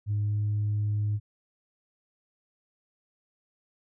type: tone with pitch glide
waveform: sine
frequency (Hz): 103.83 to 104.55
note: G#2 to G#2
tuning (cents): 0 to +12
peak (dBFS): -23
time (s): 0.06-1.2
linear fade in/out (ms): 50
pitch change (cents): +12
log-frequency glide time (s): 0.21-0.37
effects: tanh soft clip ceiling -22 dBFS